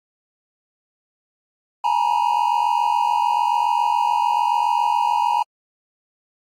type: tone cluster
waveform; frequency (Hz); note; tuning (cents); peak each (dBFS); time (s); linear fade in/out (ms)
triangle; 838 / 919 / 966; G#5 / A#5 / B5; +15 / -25 / -39; -19; 1.84-5.43; 5
effects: AAC 48 kbps